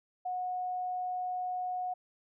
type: tone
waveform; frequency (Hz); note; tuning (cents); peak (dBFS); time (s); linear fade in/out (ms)
sine; 730; F#5; -24; -32; 0.25-1.94; 10
effects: none